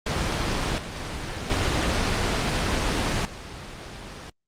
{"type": "noise with level steps", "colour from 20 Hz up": "pink", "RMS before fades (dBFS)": [-25, -33, -31, -23, -37], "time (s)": [0.06, 4.3], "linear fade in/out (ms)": 5, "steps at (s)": [0.78, 0.96, 1.5, 3.25], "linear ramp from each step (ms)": 2, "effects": ["low-pass 6000 Hz 12 dB/octave", "Opus 32 kbps"]}